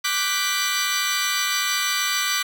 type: chord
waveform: 15% pulse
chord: G major seventh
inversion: second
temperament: equal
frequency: 1174.7 / 1480 / 1568 / 1975.5 Hz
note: D6 / F#6 / G6 / B6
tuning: 0 / 0 / 0 / 0 cents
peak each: -19 / -21 / -24 / -19 dBFS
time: 0.04-2.43 s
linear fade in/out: 10 ms
effects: none